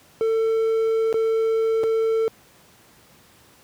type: tone with dropouts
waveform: triangle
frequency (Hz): 447.4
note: A4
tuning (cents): +29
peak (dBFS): -16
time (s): 0.21-2.28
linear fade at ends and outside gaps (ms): 0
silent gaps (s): 1.128-1.142 / 1.834-1.838
effects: pink hiss -53 dBFS RMS until 3.63 s + high-pass 80 Hz 12 dB/octave